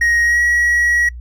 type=tone with pitch glide; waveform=triangle; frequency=1880 to 1915.1 Hz; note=A#6 to A#6; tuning=+14 to +46 cents; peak=-10 dBFS; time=0.01-1.09 s; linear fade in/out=5 ms; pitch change=+32 cents; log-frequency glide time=0.23-0.4 s; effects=noise-tail reverb RT60 0.1 s tail -26 dB re dry + added 60 Hz sine -28 dBFS peak until 1.2 s